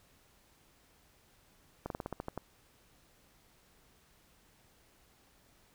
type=slowing click train; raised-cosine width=1 ms; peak=-23 dBFS; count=9; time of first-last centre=1.86-2.377 s; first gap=42 ms; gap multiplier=1.12; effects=pink hiss -66 dBFS RMS until 5.74 s